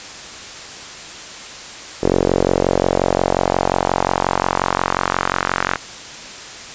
sawtooth tone with band-pass filter sweep, 45.62 Hz, F#1, 24 cents flat, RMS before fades -18 dBFS, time 2.02-5.77 s, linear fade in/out 20 ms, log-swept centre 430 to 1500 Hz, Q 2, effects white hiss -33 dBFS RMS until 6.74 s + resampled to 16000 Hz

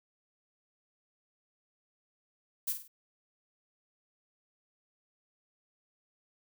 violet noise with echo, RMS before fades -32 dBFS, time 2.67-2.73 s, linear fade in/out 10 ms, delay 50 ms, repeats 3, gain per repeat -8 dB, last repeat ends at 2.88 s, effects none

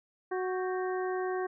harmonic tone with a mistuned harmonic, 370 Hz, F#4, in tune, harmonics 1 / 2 / 3 / 4 / 5, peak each -31 / -37 / -41 / -43 / -45 dBFS, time 0.31-1.47 s, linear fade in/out 10 ms, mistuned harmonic 4, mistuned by +95 cents, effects none

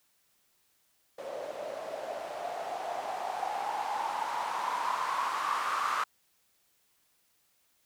violet noise with low-pass filter sweep, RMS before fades -34 dBFS, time 1.18-6.04 s, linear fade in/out 5 ms, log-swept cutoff 550 to 1200 Hz, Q 7.2, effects white hiss -71 dBFS RMS until 7.85 s

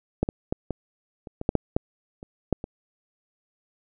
clicks, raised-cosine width 2 ms, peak -8 / -13 / -11 / -14 / -25 / -18 / -7 / -6 / -7 / -26 / -7 / -19 dBFS, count 12, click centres 0.23 / 0.289 / 0.525 / 0.707 / 1.272 / 1.414 / 1.491 / 1.553 / 1.765 / 2.229 / 2.527 / 2.641 s, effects none

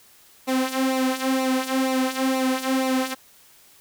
sawtooth tone with flanger, 261.6 Hz, C4, in tune, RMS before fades -23 dBFS, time 0.47-3.15 s, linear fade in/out 20 ms, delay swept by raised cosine 0.6 to 3.8 ms, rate 2.1 Hz, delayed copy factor -0.7, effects white hiss -53 dBFS RMS until 3.8 s

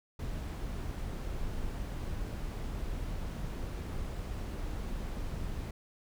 brown noise, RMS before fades -37 dBFS, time 0.19-5.71 s, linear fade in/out 5 ms, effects none

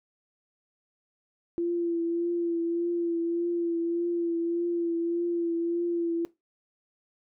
sine tone with vibrato, 340.3 Hz, F4, 45 cents flat, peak -25 dBFS, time 1.58-6.25 s, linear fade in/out 0 ms, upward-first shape triangle, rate 1.7 Hz, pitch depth 30 cents each way, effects noise-tail reverb RT60 0.2 s tail -19 dB re dry

